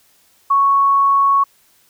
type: tone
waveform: sine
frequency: 1108.7 Hz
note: C#6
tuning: in tune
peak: -10 dBFS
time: 0.5-1.44 s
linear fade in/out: 10 ms
effects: white hiss -55 dBFS RMS until 1.89 s